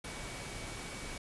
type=tone in noise; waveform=sine; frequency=2265 Hz; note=C#7; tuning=37 cents sharp; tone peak=-51 dBFS; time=0.04-1.18 s; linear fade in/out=5 ms; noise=pink; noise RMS=-43 dBFS; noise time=0.04-1.18 s; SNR=-11 dB; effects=resampled to 24000 Hz